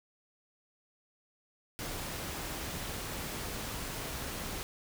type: noise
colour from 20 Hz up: pink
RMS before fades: -39 dBFS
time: 1.79-4.63 s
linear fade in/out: 0 ms
effects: none